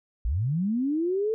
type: linear sweep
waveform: sine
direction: up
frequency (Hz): 47.99 to 450.9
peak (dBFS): -23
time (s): 0.25-1.34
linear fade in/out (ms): 0
effects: none